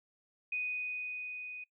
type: tone with level ramp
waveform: sine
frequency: 2489 Hz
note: D#7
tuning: in tune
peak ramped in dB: -32 to -42 dBFS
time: 0.52-1.64 s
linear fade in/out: 5 ms
effects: noise-tail reverb RT60 0.1 s tail -21 dB re dry